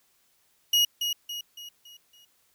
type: tone with echo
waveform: 35% pulse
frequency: 2888 Hz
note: F#7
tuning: 43 cents flat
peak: -17 dBFS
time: 0.73-0.85 s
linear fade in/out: 5 ms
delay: 280 ms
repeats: 5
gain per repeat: -7 dB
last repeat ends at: 2.25 s
effects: white hiss -67 dBFS RMS until 2.54 s